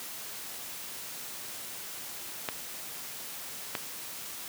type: clicks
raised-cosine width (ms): 0.3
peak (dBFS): -14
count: 2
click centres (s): 2.488 / 3.752
effects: white hiss -41 dBFS RMS until 4.48 s + high-pass 100 Hz 12 dB/octave